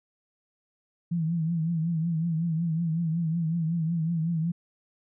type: tone with vibrato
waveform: sine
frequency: 164.81 Hz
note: E3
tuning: in tune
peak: -24 dBFS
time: 1.11-4.52 s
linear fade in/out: 10 ms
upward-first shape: triangle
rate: 5.4 Hz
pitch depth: 97 cents each way
effects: none